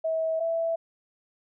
sine tone pair in turn, 645 / 661.2 Hz, E5 / E5, -38 / +5 cents, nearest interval unison, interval 43 cents, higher second, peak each -24 dBFS, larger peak neither, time 0.04-0.4 / 0.4-0.76 s, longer neither, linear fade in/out 10 ms, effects none

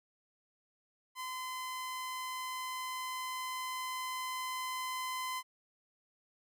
sawtooth tone with level ramp, 1025 Hz, C6, 36 cents flat, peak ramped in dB -35 to -32 dBFS, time 1.15-5.43 s, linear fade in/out 50 ms, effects none

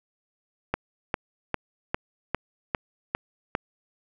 click train, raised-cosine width 0.5 ms, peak -9 dBFS, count 8, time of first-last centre 0.74-3.551 s, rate 2.49 Hz, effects none

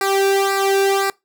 sawtooth tone with flanger, 392 Hz, G4, in tune, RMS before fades -17 dBFS, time 0.01-1.1 s, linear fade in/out 2 ms, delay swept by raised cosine 0.31 to 0.98 ms, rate 1.9 Hz, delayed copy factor -0.9, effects noise-tail reverb RT60 0.2 s tail -23 dB re dry

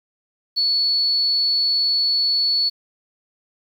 sine tone, 4421 Hz, C#8, 5 cents flat, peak -16 dBFS, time 0.56-2.7 s, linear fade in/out 20 ms, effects 8-bit

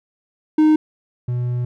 triangle tone pair in turn, 309 / 122.63 Hz, D#4 / B2, -12 / -12 cents, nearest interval octave + major third, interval 1600 cents, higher first, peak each -8 / -17 dBFS, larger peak first, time 0.58-0.76 / 1.28-1.65 s, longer second, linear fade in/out 5 ms, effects none

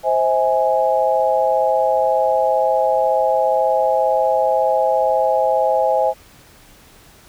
sine chord, C augmented, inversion none, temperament equal with one note detuned, 523.3 / 645.3 / 830.6 Hz, C5 / E5 / G#5, 0 / -37 / 0 cents, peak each -18 dBFS, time 0.03-6.14 s, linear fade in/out 50 ms, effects pink hiss -47 dBFS RMS until 7.28 s

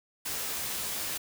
white noise with comb filter, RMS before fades -34 dBFS, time 0.25-1.18 s, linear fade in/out 10 ms, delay 14 ms, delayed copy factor +0.5, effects none

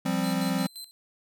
square chord, F suspended second, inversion none, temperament equal, 174.61 / 196 / 261.6 Hz, F3 / G3 / C4, 0 / 0 / 0 cents, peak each -30 dBFS, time 0.05-0.67 s, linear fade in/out 10 ms
sawtooth tone with tremolo, 4084 Hz, C8, 43 cents flat, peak -35 dBFS, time 0.24-0.91 s, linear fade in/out 0 ms, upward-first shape square, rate 5.8 Hz, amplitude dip 80%
effects none

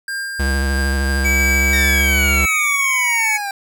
square tone with tremolo, 1600 Hz, G6, 35 cents sharp, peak -22 dBFS, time 0.08-2.01 s, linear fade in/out 2 ms, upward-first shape sine, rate 3 Hz, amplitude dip 30%
square tone with vibrato, 68 Hz, C#2, 33 cents flat, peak -17 dBFS, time 0.39-2.46 s, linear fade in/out 10 ms, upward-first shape sine, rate 13 Hz, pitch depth 44 cents each way
square tone with pitch glide, 2289 to 2241 Hz, D7 to C#7, -45 to +18 cents, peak -16 dBFS, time 1.24-3.38 s, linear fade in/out 20 ms, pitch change -37 cents, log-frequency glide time 1.6-2.73 s
25% pulse exponential sweep, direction down, 1864.7 to 784 Hz, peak -18 dBFS, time 1.73-3.51 s, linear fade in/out 2 ms
effects none

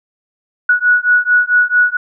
sine beating tone pair, 1464 / 1468.5 Hz, F#6 / F#6, -19 / -13 cents, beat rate 4.5 Hz, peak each -12 dBFS, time 0.69-1.97 s, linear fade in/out 5 ms, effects none

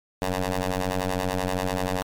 10% pulse ring-modulated tone, 92.8 Hz, F#2, 6 cents sharp, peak -13 dBFS, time 0.22-2.02 s, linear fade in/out 0 ms, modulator 366 Hz, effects MP3 96 kbps

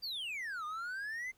triangle exponential two-way sweep, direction down then up, 4808 to 1200 to 2101 Hz, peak -36 dBFS, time 0.02-1.32 s, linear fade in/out 20 ms, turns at 0.65 s, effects pink hiss -70 dBFS RMS until 1.37 s

